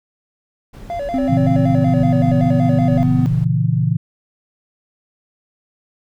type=noise; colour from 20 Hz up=brown; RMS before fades=-33 dBFS; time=0.73-3.45 s; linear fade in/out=10 ms
type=tone with vibrato; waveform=triangle; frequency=627 Hz; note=D#5; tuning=13 cents sharp; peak=-19 dBFS; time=0.9-3.03 s; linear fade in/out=0 ms; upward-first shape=square; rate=5.3 Hz; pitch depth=170 cents each way
type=tone with pitch glide; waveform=triangle; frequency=261.6 to 250.4 Hz; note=C4 to B3; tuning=0 to +24 cents; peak=-14 dBFS; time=1.14-3.26 s; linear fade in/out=0 ms; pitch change=-76 cents; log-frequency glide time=1.66-2.11 s
type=chord; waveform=sine; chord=A# diminished; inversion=none; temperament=equal; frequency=116.54 / 138.59 / 164.81 Hz; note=A#2 / C#3 / E3; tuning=0 / 0 / 0 cents; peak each=-18 dBFS; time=1.29-3.97 s; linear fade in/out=10 ms
effects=none